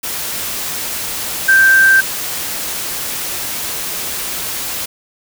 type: tone in noise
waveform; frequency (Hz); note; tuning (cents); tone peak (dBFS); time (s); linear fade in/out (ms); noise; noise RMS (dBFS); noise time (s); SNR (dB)
sine; 1568; G6; 0; -6; 1.48-2.01; 10; white; -22; 0.03-4.86; +13
effects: none